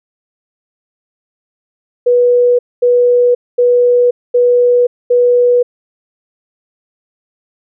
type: tone bursts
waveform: sine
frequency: 488.4 Hz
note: B4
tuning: 19 cents flat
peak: -6 dBFS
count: 5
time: 2.06-5.63 s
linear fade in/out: 10 ms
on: 530 ms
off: 230 ms
effects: none